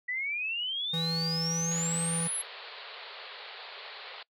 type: exponential sweep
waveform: sine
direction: up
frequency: 1949 to 11175 Hz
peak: -30 dBFS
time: 0.08-2.42 s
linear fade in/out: 10 ms
type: tone with pitch glide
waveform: square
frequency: 164.81 to 166.72 Hz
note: E3 to E3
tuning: 0 to +20 cents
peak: -32 dBFS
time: 0.93-2.28 s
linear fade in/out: 10 ms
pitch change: +20 cents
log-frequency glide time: 1.43-1.69 s
type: band-pass noise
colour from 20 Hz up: white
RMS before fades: -45 dBFS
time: 1.71-4.23 s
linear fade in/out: 5 ms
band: 400 to 4500 Hz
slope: 96 dB/octave
effects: noise-tail reverb RT60 0.1 s tail -23 dB re dry